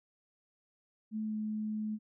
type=tone with pitch glide; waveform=sine; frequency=216.8 to 214.6 Hz; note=A3 to A3; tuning=-25 to -43 cents; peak=-33 dBFS; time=1.11-1.99 s; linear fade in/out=50 ms; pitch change=-18 cents; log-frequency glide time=1.23-1.36 s; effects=none